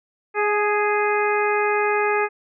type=harmonic tone with a mistuned harmonic; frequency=415.3 Hz; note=G#4; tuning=in tune; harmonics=1 / 2 / 3 / 4 / 5 / 6; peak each=-21 / -24 / -26 / -27 / -28 / -29 dBFS; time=0.34-2.29 s; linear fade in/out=50 ms; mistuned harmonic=2; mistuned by=+22 cents; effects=none